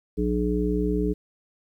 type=harmonic tone; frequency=60.3 Hz; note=B1; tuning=41 cents flat; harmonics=1 / 3 / 5 / 7; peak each=-27 / -27 / -27 / -27 dBFS; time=0.17-1.14 s; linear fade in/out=20 ms; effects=10-bit